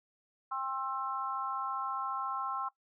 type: harmonic tone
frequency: 265.5 Hz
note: C4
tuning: 25 cents sharp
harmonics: 3 / 4 / 5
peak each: -40 / -36 / -37 dBFS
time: 0.51-2.69 s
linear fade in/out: 10 ms
effects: noise-tail reverb RT60 0.1 s tail -18 dB re dry